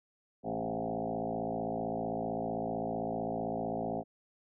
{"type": "tone with frequency modulation", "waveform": "sine", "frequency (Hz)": 461.7, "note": "A#4", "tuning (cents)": -17, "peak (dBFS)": -32, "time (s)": [0.43, 4.04], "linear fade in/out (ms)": 50, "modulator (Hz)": 55.6, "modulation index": 5.5, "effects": []}